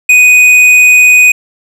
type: tone with tanh clipping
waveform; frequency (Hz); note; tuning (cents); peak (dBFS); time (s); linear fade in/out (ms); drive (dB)
triangle; 2489; D#7; 0; -3; 0.09-1.32; 5; 13
effects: none